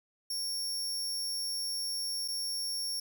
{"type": "tone with dropouts", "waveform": "sawtooth", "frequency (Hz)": 5500, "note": "F8", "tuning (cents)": -27, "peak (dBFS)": -30, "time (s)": [0.3, 3], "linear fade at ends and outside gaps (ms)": 5, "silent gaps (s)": [2.279, 2.283], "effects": ["10-bit"]}